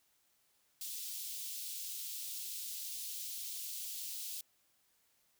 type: high-pass noise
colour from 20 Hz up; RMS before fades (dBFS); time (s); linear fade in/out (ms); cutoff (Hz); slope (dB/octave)
white; -43; 0.81-4.41; 2; 3200; 24
effects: white hiss -74 dBFS RMS until 5.39 s